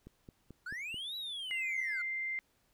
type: click train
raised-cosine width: 3 ms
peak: -36 dBFS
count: 5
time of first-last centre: 0.07-0.943 s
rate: 4.58 Hz
type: linear two-way sweep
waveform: triangle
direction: up then down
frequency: 1396.9 to 3951 to 1396.9 Hz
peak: -37 dBFS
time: 0.66-2.02 s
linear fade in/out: 5 ms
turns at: 1.16 s
type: tone with pitch glide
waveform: sine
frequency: 2073 to 2089 Hz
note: C7 to C7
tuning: -17 to -3 cents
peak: -34 dBFS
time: 1.51-2.39 s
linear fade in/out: 0 ms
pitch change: +14 cents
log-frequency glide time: 1.68-2.06 s
effects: pink hiss -73 dBFS RMS until 2.73 s